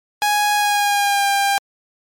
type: tone with pitch glide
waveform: sawtooth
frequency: 830.6 to 798.1 Hz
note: G#5 to G5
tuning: 0 to +31 cents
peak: -11 dBFS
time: 0.22-1.58 s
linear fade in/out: 0 ms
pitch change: -69 cents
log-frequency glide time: 0.55-1.29 s
effects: MP3 64 kbps